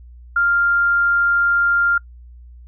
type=tone; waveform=sine; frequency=1396.9 Hz; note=F6; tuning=in tune; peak=-13 dBFS; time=0.36-1.98 s; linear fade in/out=5 ms; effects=noise-tail reverb RT60 0.1 s tail -26 dB re dry + added 60 Hz sine -38 dBFS peak until 2.67 s